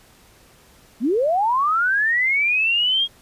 sine linear sweep, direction up, 201.5 to 3288 Hz, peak -16 dBFS, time 1-3.08 s, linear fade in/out 50 ms, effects pink hiss -52 dBFS RMS until 3.21 s + resampled to 32000 Hz

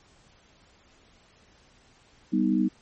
sine chord, G augmented, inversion none, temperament equal, 196 / 246.9 / 311.1 Hz, G3 / B3 / D#4, 0 / 0 / 0 cents, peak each -25 dBFS, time 2.32-2.69 s, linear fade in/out 20 ms, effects pink hiss -59 dBFS RMS until 2.81 s + MP3 32 kbps

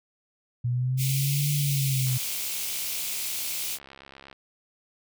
sine linear two-way sweep, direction up then down, 120 to 146.83 to 126 Hz, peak -23 dBFS, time 0.64-2.18 s, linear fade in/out 10 ms, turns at 1.51 s
white high-pass noise, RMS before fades -31 dBFS, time 0.97-3.79 s, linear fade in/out 50 ms, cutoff 2100 Hz, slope 96 dB/octave
click train, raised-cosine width 0.3 ms, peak -29 dBFS, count 155, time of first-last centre 2.07-4.328 s, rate 68.2 Hz
effects none

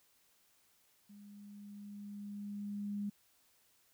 sine tone with level ramp, 204.1 Hz, G#3, 30 cents flat, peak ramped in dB -53 to -35 dBFS, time 1.09-3.1 s, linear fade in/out 10 ms, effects white hiss -71 dBFS RMS until 3.93 s

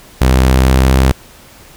sawtooth tone with pitch glide, 64.4 to 65.64 Hz, C2 to C2, -27 to +6 cents, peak -3 dBFS, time 0.21-1.12 s, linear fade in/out 5 ms, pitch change +33 cents, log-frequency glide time 0.36-1.01 s, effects pink hiss -40 dBFS RMS until 1.76 s

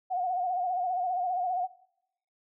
sine tone with vibrato, 727 Hz, F#5, 31 cents flat, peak -27 dBFS, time 0.1-1.67 s, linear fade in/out 20 ms, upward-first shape sine, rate 15 Hz, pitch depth 65 cents each way, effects noise-tail reverb RT60 0.7 s tail -17 dB re dry

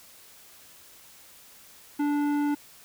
triangle tone with tanh clipping, 291.4 Hz, D4, 13 cents flat, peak -25 dBFS, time 1.99-2.55 s, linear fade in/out 10 ms, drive 17 dB, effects white hiss -52 dBFS RMS until 2.84 s

